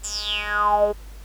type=tone with band-pass filter sweep; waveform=10% pulse; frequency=208.2 Hz; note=G#3; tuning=5 cents sharp; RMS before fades=-22 dBFS; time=0.03-0.93 s; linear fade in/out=20 ms; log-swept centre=7900 to 450 Hz; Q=9.9; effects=added 50 Hz sine -37 dBFS peak until 1.24 s + pink hiss -50 dBFS RMS until 1.24 s